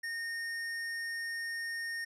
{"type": "tone", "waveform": "square", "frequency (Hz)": 1840, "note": "A#6", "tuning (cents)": -23, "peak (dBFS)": -36, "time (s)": [0.03, 2.05], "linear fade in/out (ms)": 10, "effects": ["low-pass 10000 Hz 12 dB/octave"]}